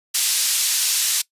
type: band-pass noise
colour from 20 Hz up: pink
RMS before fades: -20 dBFS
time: 0.14-1.22 s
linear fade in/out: 10 ms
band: 4400 to 13000 Hz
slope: 12 dB/octave
effects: noise-tail reverb RT60 0.1 s tail -21 dB re dry + resampled to 32000 Hz